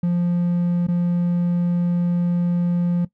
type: tone with dropouts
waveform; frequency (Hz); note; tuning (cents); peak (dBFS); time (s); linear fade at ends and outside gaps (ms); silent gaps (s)
triangle; 174.61; F3; 0; -14; 0.03-3.05; 5; 0.869-0.884
effects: noise-tail reverb RT60 0.1 s tail -18 dB re dry + tanh soft clip ceiling -10 dBFS